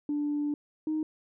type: tone pair in turn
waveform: sine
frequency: 293.4 / 310.6 Hz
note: D4 / D#4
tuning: -2 / -3 cents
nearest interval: minor second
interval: 99 cents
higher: second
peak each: -26 dBFS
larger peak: neither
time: 0.09-0.54 / 0.87-1.03 s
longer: first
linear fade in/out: 2 ms
effects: tanh soft clip ceiling -23 dBFS